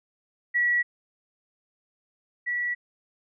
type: tone pair in turn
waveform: sine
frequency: 1933 / 1942.6 Hz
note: B6 / B6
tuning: -38 / -29 cents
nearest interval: unison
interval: 9 cents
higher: second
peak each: -20 / -25 dBFS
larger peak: first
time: 0.54-0.83 / 2.46-2.75 s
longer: neither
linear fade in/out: 20 ms
effects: none